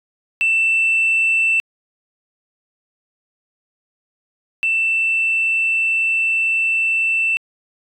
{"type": "tone pair in turn", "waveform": "sine", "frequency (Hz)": [2669, 2669], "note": ["E7", "E7"], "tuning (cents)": [21, 21], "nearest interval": "unison", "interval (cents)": 0, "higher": "neither", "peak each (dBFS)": [-12, -14], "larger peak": "first", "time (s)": [[0.41, 1.6], [4.63, 7.37]], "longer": "second", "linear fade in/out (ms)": 0, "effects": ["tanh soft clip ceiling -10 dBFS"]}